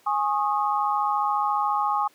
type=chord; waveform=sine; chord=Ab suspended fourth; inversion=none; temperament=equal with one note detuned; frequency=830.6 / 1090.3 / 1244.5 Hz; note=Ab5 / Db6 / Eb6; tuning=0 / -29 / 0 cents; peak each=-24 / -26 / -27 dBFS; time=0.06-2.08 s; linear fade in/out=10 ms; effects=pink hiss -58 dBFS RMS until 2.14 s + high-pass 300 Hz 12 dB/octave